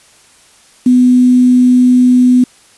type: tone with quantisation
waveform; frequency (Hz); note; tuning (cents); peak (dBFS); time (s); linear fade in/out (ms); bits
sine; 249.9; B3; +21; -4; 0.86-2.44; 5; 5
effects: white hiss -45 dBFS RMS until 2.77 s + resampled to 24000 Hz